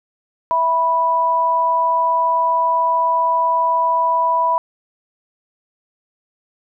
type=tone pair together; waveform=sine; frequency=657 / 984.4 Hz; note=E5 / B5; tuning=-6 / -6 cents; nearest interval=perfect fifth; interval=700 cents; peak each=-22 / -14 dBFS; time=0.51-4.58 s; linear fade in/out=0 ms; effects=none